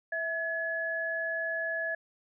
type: tone pair together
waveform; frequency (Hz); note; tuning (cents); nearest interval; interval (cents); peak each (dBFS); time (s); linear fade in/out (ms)
sine; 655.1 / 1699; E5 / G#6; -11 / +39; octave + major third; 1650; -35 / -31; 0.12-1.95; 5
effects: none